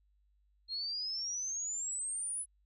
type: exponential sweep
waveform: sine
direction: up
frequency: 4186 to 10190 Hz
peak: -35 dBFS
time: 0.68-2.46 s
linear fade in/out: 50 ms
effects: added 50 Hz sine -68 dBFS peak until 2.65 s